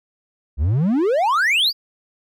triangle exponential sweep, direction up, 63.4 to 4978 Hz, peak -13 dBFS, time 0.57-1.73 s, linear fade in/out 50 ms, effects none

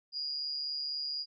sine tone with amplitude modulation, 4860 Hz, D#8, 42 cents flat, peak -31 dBFS, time 0.12-1.26 s, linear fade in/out 50 ms, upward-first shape sine, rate 144 Hz, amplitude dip 55%, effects none

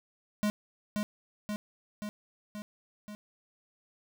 square tone with echo, 209.2 Hz, G#3, 13 cents sharp, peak -27 dBFS, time 0.43-0.5 s, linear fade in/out 0 ms, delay 530 ms, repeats 5, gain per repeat -3 dB, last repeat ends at 3.15 s, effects none

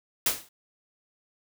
white noise with exponential decay, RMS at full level -20 dBFS, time 0.26-0.49 s, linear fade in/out 5 ms, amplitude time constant 48 ms, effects none

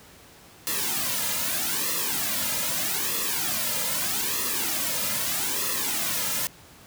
white noise with flanger, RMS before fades -27 dBFS, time 0.67-6.47 s, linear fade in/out 0 ms, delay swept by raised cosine 1.3 to 2.7 ms, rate 0.8 Hz, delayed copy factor -0.9, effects pink hiss -50 dBFS RMS until 6.86 s + high-pass 60 Hz 12 dB/octave

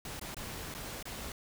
pink noise with dropouts, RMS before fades -42 dBFS, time 0.05-1.32 s, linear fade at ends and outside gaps 2 ms, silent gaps 0.196-0.213 / 0.345-0.367 / 0.741-0.748 / 1.027-1.054 s, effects none

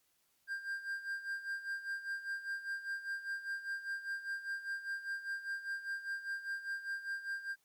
triangle tone with tremolo, 1593 Hz, G6, 27 cents sharp, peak -33 dBFS, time 0.47-7.56 s, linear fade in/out 50 ms, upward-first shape sine, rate 5 Hz, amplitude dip 75%, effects white hiss -75 dBFS RMS until 7.64 s + MP3 96 kbps

